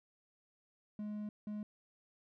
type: tone bursts at uneven times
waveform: triangle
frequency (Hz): 210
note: G#3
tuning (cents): +19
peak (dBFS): -37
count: 2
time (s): 0.99-1.29 / 1.47-1.63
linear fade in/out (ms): 2
effects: none